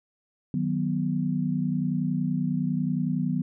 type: chord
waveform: sine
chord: B major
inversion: first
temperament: equal with one note detuned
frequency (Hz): 155.56 / 185.96 / 246.9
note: D#3 / F#3 / B3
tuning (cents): 0 / +9 / 0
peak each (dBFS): -28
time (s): 0.54-3.42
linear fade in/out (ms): 2
effects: none